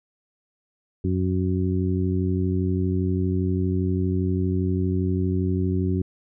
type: harmonic tone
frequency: 92.5 Hz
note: F#2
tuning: in tune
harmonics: 1 / 2 / 3 / 4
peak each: -23 / -26 / -28 / -29 dBFS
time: 1.04-6.02 s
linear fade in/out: 5 ms
effects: none